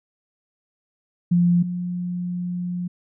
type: tone pair in turn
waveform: sine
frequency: 174.61 / 177.66 Hz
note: F3 / F3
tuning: 0 / +30 cents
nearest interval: unison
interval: 30 cents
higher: second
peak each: -14 / -24 dBFS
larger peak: first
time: 1.31-1.63 / 1.63-2.88 s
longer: second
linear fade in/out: 10 ms
effects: none